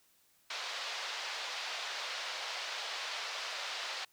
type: band-pass noise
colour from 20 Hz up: white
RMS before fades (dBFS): -40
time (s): 0.5-4.05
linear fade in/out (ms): 5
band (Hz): 560 to 4800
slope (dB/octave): 24
effects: white hiss -69 dBFS RMS until 4.12 s